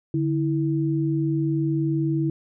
sine tone pair together, 145.96 / 325.5 Hz, D3 / E4, -10 / -22 cents, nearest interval octave + major second, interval 1388 cents, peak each -23 dBFS, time 0.14-2.3 s, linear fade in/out 2 ms, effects none

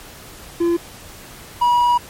triangle tone pair in turn, 341.8 / 966.8 Hz, F4 / B5, -37 / -37 cents, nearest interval octave + tritone, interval 1800 cents, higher second, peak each -12 / -10 dBFS, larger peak second, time 0.6-0.77 / 1.61-1.98 s, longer second, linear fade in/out 10 ms, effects pink hiss -39 dBFS RMS until 2.09 s + MP3 64 kbps

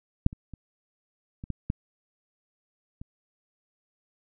clicks, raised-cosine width 5 ms, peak -6 / -27 / -28 / -25 / -18 / -14 / -27 dBFS, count 7, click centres 0.264 / 0.329 / 0.537 / 1.439 / 1.503 / 1.701 / 3.015 s, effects none

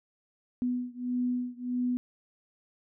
sine beating tone pair, 246.9 / 248.5 Hz, B3 / B3, 0 / +11 cents, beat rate 1.6 Hz, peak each -31 / -32 dBFS, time 0.62-1.97 s, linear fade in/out 0 ms, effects none

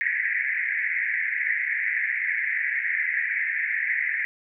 white band-pass noise, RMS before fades -26 dBFS, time 0.01-4.25 s, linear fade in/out 0 ms, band 1700 to 2200 Hz, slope 96 dB/octave, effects none

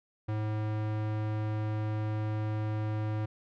square tone with low-pass filter, 107.4 Hz, A2, 41 cents flat, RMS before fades -32 dBFS, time 0.28-3.26 s, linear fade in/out 10 ms, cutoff 2200 Hz, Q 0.51, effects none

